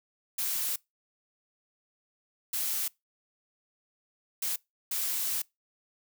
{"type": "noise bursts at uneven times", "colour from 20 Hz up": "blue", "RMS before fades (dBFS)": -31, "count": 4, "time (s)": [[0.38, 0.76], [2.53, 2.88], [4.42, 4.56], [4.91, 5.42]], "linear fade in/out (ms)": 5, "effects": ["noise-tail reverb RT60 0.2 s tail -24 dB re dry"]}